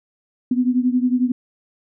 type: beating tone pair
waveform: sine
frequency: 246.9 / 257.9 Hz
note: B3 / C4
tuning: 0 / -25 cents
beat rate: 11 Hz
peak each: -17 / -20 dBFS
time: 0.51-1.32 s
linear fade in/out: 5 ms
effects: none